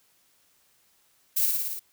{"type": "noise with echo", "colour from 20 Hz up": "violet", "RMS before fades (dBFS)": -24, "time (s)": [1.36, 1.46], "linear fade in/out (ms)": 10, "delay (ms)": 56, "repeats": 6, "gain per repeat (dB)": -2, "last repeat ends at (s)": 1.796, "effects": ["white hiss -65 dBFS RMS until 1.92 s"]}